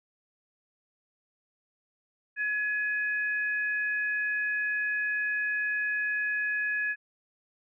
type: tone pair together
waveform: sine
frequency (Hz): 1691.1 / 2509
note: G#6 / D#7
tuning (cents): +31 / +14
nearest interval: perfect fifth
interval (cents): 683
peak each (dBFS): -27 / -36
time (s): 2.36-6.96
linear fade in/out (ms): 50
effects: none